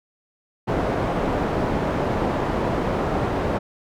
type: low-pass noise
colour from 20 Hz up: white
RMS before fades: -23 dBFS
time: 0.67-3.59 s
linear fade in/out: 20 ms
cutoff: 660 Hz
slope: 12 dB/octave
effects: none